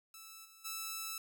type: tone with level steps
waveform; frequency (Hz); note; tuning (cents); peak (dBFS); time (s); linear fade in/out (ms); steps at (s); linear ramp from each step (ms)
5% pulse; 1315; E6; -5; -39 / -46 / -28; 0.14-1.18; 2; 0.44 / 0.64; 20
effects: none